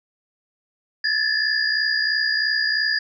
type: tone cluster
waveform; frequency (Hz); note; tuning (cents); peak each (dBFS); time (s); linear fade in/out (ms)
sine; 1704 / 1767 / 4865; G#6 / A6 / D#8; +44 / +7 / -40; -23; 1.04-2.99; 5
effects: none